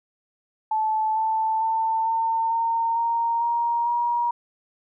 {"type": "tone with pitch steps", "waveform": "sine", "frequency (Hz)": [871, 882.1, 893.4, 904.8, 916.4, 928.1, 940, 952], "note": ["A5", "A5", "A5", "A5", "A#5", "A#5", "A#5", "A#5"], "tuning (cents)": [-18, 4, 26, 48, -30, -8, 14, 36], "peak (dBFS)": -20, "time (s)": [0.71, 4.31], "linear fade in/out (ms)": 5, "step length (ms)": 450, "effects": []}